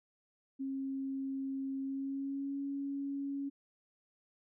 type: tone with pitch glide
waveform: sine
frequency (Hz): 270 to 278.6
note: C#4 to C#4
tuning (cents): -45 to +9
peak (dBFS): -35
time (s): 0.59-3.5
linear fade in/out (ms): 20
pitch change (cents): +54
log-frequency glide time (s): 1.82-2.59
effects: none